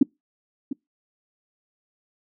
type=tone with echo; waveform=sine; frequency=273.8 Hz; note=C#4; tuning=21 cents flat; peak=-10 dBFS; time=0.01-0.03 s; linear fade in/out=5 ms; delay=700 ms; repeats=1; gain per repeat=-14 dB; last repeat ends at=0.73 s; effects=noise-tail reverb RT60 0.2 s tail -25 dB re dry

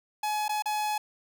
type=tone with dropouts; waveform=45% pulse; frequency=846 Hz; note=G#5; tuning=32 cents sharp; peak=-27 dBFS; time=0.23-0.98 s; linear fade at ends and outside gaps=5 ms; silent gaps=0.482-0.492 / 0.623-0.657 s; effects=none

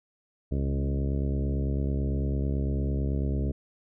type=harmonic tone with a mistuned harmonic; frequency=69 Hz; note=C#2; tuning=7 cents flat; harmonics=1 / 2 / 3 / 4 / 5 / 6 / 7 / 8 / 9; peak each=-27 / -31 / -35 / -36 / -41 / -40 / -45 / -48 / -46 dBFS; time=0.51-3.52 s; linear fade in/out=10 ms; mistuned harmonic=2; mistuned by=-19 cents; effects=none

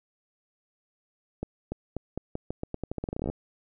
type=accelerating click train; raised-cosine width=2 ms; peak=-18 dBFS; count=22; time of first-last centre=1.43-3.3 s; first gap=290 ms; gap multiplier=0.85; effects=none

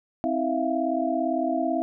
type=tone cluster; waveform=sine; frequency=263.9 / 322.8 / 658 / 696 Hz; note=C4 / E4 / E5 / F5; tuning=+15 / -36 / -3 / -6 cents; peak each=-28 dBFS; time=0.24-1.82 s; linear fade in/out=0 ms; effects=none

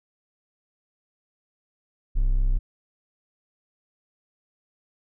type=tone; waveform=triangle; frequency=32.7 Hz; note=C1; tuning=in tune; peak=-16 dBFS; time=2.15-2.59 s; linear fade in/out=20 ms; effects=none

